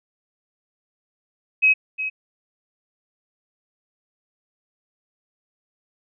sine tone with echo, 2549 Hz, D#7, 41 cents sharp, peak -12 dBFS, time 1.62-1.74 s, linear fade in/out 20 ms, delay 360 ms, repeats 1, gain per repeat -11 dB, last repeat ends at 2.1 s, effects none

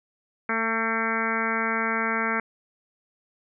harmonic tone with a mistuned harmonic, 225 Hz, A3, 39 cents sharp, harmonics 1 / 2 / 3 / 4 / 5 / 6 / 7 / 8 / 9 / 10, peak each -31 / -33 / -36 / -34 / -34 / -30 / -30 / -34 / -32 / -33 dBFS, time 0.49-2.4 s, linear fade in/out 2 ms, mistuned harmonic 9, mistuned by +17 cents, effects none

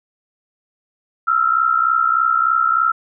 sine tone pair together, 1308.7 / 1372 Hz, E6 / F6, -13 / -31 cents, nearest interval minor second, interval 82 cents, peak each -16 dBFS, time 1.27-2.92 s, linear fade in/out 10 ms, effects none

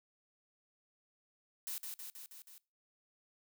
blue noise with echo, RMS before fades -41 dBFS, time 1.67-1.78 s, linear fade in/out 0 ms, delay 160 ms, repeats 5, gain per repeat -3 dB, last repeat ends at 2.58 s, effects noise-tail reverb RT60 0.3 s tail -22 dB re dry

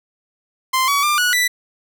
sawtooth tone with pitch steps, 1042 / 1133 / 1193 / 1465 / 1976 Hz, C6 / C#6 / D6 / F#6 / B6, -7 / +37 / +27 / -18 / 0 cents, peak -11 dBFS, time 0.73-1.48 s, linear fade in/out 10 ms, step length 150 ms, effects none

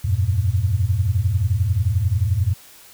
sine tone cluster, 84.6 / 96 / 115.7 Hz, E2 / G2 / A#2, +45 / -36 / -13 cents, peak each -22 / -19 / -22 dBFS, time 0.04-2.54 s, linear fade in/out 10 ms, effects white hiss -46 dBFS RMS until 2.93 s

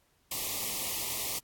white band-stop noise, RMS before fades -34 dBFS, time 0.31-1.39 s, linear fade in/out 5 ms, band 1200 to 1900 Hz, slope 96 dB/octave, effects pink hiss -70 dBFS RMS until 1.43 s + AAC 64 kbps

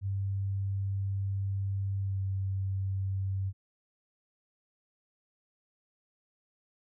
sine tone with pitch glide, 98 to 96.43 Hz, G2 to G2, 0 to -28 cents, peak -29 dBFS, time 0.01-3.53 s, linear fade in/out 50 ms, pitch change -28 cents, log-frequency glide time 2.02-2.2 s, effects none

